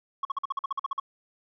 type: tone bursts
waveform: sine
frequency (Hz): 1100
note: C#6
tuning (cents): -14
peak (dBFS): -23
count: 12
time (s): 0.23-0.999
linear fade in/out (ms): 5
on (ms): 21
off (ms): 47
effects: tanh soft clip ceiling -25 dBFS